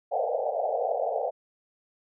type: band-pass noise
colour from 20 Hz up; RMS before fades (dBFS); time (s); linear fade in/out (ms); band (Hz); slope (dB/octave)
white; -28; 0.11-1.31; 20; 460 to 780; 96
effects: none